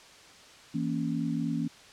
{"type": "chord", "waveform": "sine", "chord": "A# diminished", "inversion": "second", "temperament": "equal", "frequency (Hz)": [164.81, 233.1, 277.2], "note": ["E3", "A#3", "C#4"], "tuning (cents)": [0, 0, 0], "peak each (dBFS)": -32, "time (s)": [0.74, 1.68], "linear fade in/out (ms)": 10, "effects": ["white hiss -52 dBFS RMS until 1.92 s", "low-pass 6000 Hz 12 dB/octave"]}